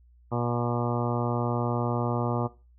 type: harmonic tone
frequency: 120 Hz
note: B2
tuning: 49 cents flat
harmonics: 1 / 2 / 3 / 4 / 5 / 6 / 7 / 8 / 9 / 10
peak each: -29 / -32 / -34 / -35 / -36 / -37 / -37 / -38 / -39 / -39 dBFS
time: 0.31-2.48 s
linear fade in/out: 20 ms
effects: noise-tail reverb RT60 0.3 s tail -17 dB re dry + added 60 Hz sine -54 dBFS peak until 2.78 s